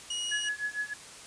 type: tone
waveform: sawtooth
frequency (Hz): 2896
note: F#7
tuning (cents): -38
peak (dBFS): -28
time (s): 0.1-0.49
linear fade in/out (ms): 5
type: tone with tremolo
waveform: sine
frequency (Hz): 1693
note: G#6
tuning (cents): +33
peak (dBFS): -27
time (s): 0.31-0.94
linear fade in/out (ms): 10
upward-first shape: triangle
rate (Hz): 6.6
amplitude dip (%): 100
effects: white hiss -47 dBFS RMS until 1.26 s + resampled to 22050 Hz